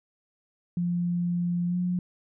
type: tone with pitch glide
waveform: sine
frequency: 174.61 to 179 Hz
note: F3 to F3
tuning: 0 to +43 cents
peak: -24 dBFS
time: 0.77-1.99 s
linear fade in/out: 2 ms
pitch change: +43 cents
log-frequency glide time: 1.67-1.77 s
effects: none